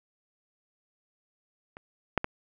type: clicks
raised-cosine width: 0.5 ms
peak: -28 / -8 / -14 dBFS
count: 3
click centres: 1.769 / 2.177 / 2.244 s
effects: none